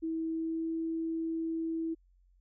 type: tone with pitch glide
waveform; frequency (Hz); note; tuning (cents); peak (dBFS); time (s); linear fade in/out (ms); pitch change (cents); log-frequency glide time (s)
sine; 324 to 326.3; E4 to E4; -30 to -18; -31; 0.02-1.95; 20; +12; 0.31-0.7
effects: added 45 Hz sine -62 dBFS peak until 2.4 s